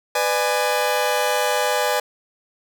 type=chord; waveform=sawtooth; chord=G# diminished; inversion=first; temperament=just; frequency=498.4 / 598 / 830.6 Hz; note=B4 / D5 / G#5; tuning=+16 / +31 / 0 cents; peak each=-19 dBFS; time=0.15-2 s; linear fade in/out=5 ms; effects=none